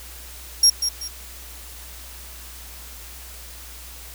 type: tone with echo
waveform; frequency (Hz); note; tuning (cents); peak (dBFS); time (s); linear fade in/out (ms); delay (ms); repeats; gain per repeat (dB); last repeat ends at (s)
35% pulse; 5588; F8; 0; -8; 0.63-0.7; 5; 190; 2; -9; 1.08
effects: added 60 Hz sine -41 dBFS peak until 4.14 s + white hiss -41 dBFS RMS until 4.14 s